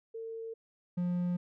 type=tone pair in turn; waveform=sine / triangle; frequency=451.9 / 177.17 Hz; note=A4 / F3; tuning=+46 / +25 cents; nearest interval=octave + major third; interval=1621 cents; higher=first; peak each=-38 / -27 dBFS; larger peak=second; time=0.14-0.54 / 0.97-1.37 s; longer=neither; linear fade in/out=10 ms; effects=none